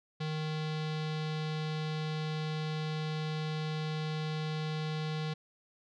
square tone with low-pass filter, 155.1 Hz, D#3, 5 cents flat, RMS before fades -35 dBFS, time 0.2-5.34 s, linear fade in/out 10 ms, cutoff 4000 Hz, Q 2.4, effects none

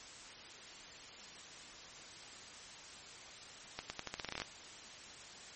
accelerating click train, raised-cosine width 0.2 ms, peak -21 dBFS, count 13, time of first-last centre 3.79-4.419 s, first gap 110 ms, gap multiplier 0.85, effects white hiss -52 dBFS RMS until 5.55 s + MP3 32 kbps

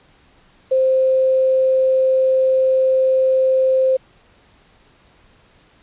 sine tone with quantisation, 523.3 Hz, C5, in tune, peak -12 dBFS, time 0.71-3.97 s, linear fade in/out 10 ms, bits 7, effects pink hiss -53 dBFS RMS until 5.82 s + resampled to 8000 Hz

